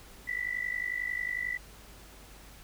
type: tone with amplitude modulation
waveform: sine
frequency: 1975.5 Hz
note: B6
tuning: in tune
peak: -27 dBFS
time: 0.27-1.58 s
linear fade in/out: 20 ms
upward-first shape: sine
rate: 51.1 Hz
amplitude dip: 85%
effects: added 50 Hz sine -53 dBFS peak until 2.63 s + pink hiss -53 dBFS RMS until 2.63 s